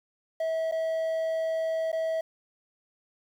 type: tone with dropouts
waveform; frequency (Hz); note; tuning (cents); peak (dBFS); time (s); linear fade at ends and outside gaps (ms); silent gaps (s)
triangle; 647; E5; -32; -24; 0.4-2.21; 5; 0.714-0.721 / 1.918-1.928
effects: 9-bit